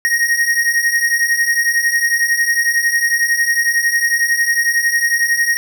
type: beating tone pair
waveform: square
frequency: 1864.7 / 1875.7 Hz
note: A#6 / A#6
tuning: 0 / +10 cents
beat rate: 11 Hz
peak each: -19 / -15 dBFS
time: 0.05-5.57 s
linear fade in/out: 0 ms
effects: 8-bit